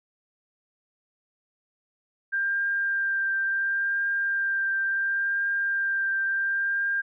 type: tone with vibrato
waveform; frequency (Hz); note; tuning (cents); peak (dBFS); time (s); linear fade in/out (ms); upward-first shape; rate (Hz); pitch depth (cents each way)
sine; 1589; G6; +23; -23; 2.32-7.02; 20; triangle; 0.71; 15
effects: none